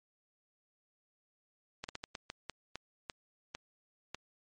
slowing click train, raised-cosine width 0.2 ms, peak -22 dBFS, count 11, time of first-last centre 1.84-4.146 s, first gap 49 ms, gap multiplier 1.32, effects MP3 48 kbps

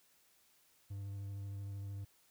triangle tone with vibrato, 99.5 Hz, G2, 26 cents sharp, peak -39 dBFS, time 0.9-2.05 s, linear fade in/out 10 ms, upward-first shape sine, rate 13 Hz, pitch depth 15 cents each way, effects white hiss -70 dBFS RMS until 2.3 s

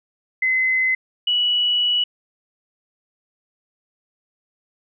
sine tone pair in turn, 2044 / 2940 Hz, C7 / F#7, -41 / -12 cents, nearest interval tritone, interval 629 cents, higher second, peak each -16 dBFS, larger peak neither, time 0.42-0.95 / 1.27-2.04 s, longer second, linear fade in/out 5 ms, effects none

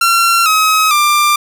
sawtooth tone with pitch steps, 1365 / 1273.6 / 1188.3 Hz, F6 / D#6 / D6, -40 / +40 / +20 cents, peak -5 dBFS, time 0.01-1.36 s, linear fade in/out 5 ms, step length 450 ms, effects none

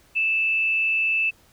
sine tone with frequency modulation, 2637 Hz, E7, in tune, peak -19 dBFS, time 0.15-1.31 s, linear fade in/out 20 ms, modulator 168 Hz, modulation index 0.24, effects pink hiss -57 dBFS RMS until 1.52 s

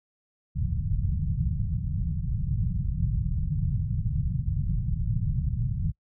white low-pass noise, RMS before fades -27 dBFS, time 0.55-5.92 s, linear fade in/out 20 ms, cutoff 160 Hz, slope 48 dB/octave, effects noise-tail reverb RT60 0.1 s tail -25 dB re dry

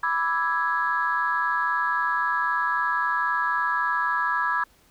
sine chord, E dominant seventh, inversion second, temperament equal, 987.8 / 1174.7 / 1318.5 / 1661.2 Hz, B5 / D6 / E6 / G#6, 0 / 0 / 0 / 0 cents, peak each -26 / -29 / -28 / -25 dBFS, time 0.03-4.64 s, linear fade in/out 5 ms, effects tanh soft clip ceiling -12 dBFS + pink hiss -59 dBFS RMS until 4.9 s

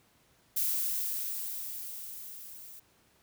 violet noise with level ramp, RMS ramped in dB -29 to -49 dBFS, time 0.56-2.8 s, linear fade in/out 10 ms, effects pink hiss -66 dBFS RMS until 3.22 s + high-pass 60 Hz 12 dB/octave

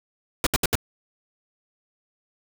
pink noise bursts, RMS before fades -20 dBFS, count 4, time 0.44-0.754 s, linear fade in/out 2 ms, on 26 ms, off 70 ms, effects none

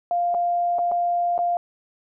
sine tone with dropouts, 698.5 Hz, F5, in tune, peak -19 dBFS, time 0.11-1.57 s, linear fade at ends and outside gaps 1 ms, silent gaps 0.343-0.347 / 0.785-0.79 / 0.915-0.919 / 1.379-1.389 s, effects none

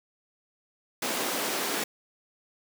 pink high-pass noise, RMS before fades -30 dBFS, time 1.02-1.84 s, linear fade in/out 5 ms, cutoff 240 Hz, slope 24 dB/octave, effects none

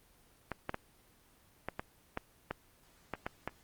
clicks, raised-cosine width 0.5 ms, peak -20 dBFS, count 10, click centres 0.517 / 0.694 / 0.744 / 1.686 / 1.795 / 2.174 / 2.51 / 3.137 / 3.265 / 3.476 s, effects pink hiss -65 dBFS RMS until 3.63 s + Opus 24 kbps

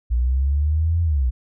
sine linear two-way sweep, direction up then down, 57.8 to 85.7 to 57.8 Hz, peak -16 dBFS, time 0.1-1.31 s, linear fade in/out 20 ms, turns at 1.02 s, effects none

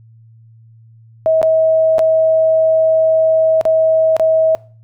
sine tone with dropouts, 641 Hz, E5, 49 cents flat, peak -9 dBFS, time 1.26-4.55 s, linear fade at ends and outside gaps 0 ms, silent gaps 1.416-1.429 / 1.983-1.992 / 3.612-3.653 / 4.166-4.197 s, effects noise-tail reverb RT60 0.4 s tail -21 dB re dry + added 113 Hz sine -41 dBFS peak until 4.83 s

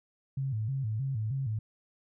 sine tone with vibrato, 121.3 Hz, B2, 31 cents flat, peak -29 dBFS, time 0.37-1.59 s, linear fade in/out 5 ms, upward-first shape square, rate 3.2 Hz, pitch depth 190 cents each way, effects none

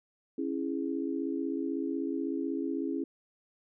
sine chord, C# minor, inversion none, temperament equal with one note detuned, 273.5 / 329.6 / 415.3 Hz, C#4 / E4 / G#4, -23 / 0 / 0 cents, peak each -33 / -34 / -38 dBFS, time 0.38-3.04 s, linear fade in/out 5 ms, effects none

